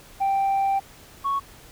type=tone pair in turn; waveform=sine; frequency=784 / 1108.7 Hz; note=G5 / C#6; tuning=0 / 0 cents; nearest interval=tritone; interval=600 cents; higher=second; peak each=-17 / -20 dBFS; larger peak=first; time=0.2-0.8 / 1.24-1.4 s; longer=first; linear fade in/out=20 ms; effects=tanh soft clip ceiling -18 dBFS + pink hiss -48 dBFS RMS until 1.71 s